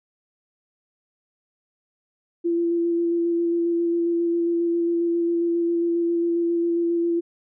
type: tone with vibrato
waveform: sine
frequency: 340 Hz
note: F4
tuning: 46 cents flat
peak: -19 dBFS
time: 2.44-7.21 s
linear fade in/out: 20 ms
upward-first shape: square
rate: 7.4 Hz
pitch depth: 10 cents each way
effects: none